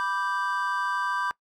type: chord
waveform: triangle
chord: G major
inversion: first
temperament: equal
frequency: 987.8 / 1174.7 / 1568 Hz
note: B5 / D6 / G6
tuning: 0 / 0 / 0 cents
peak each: -28 dBFS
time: 0-1.31 s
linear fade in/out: 0 ms
effects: noise-tail reverb RT60 0.1 s tail -22 dB re dry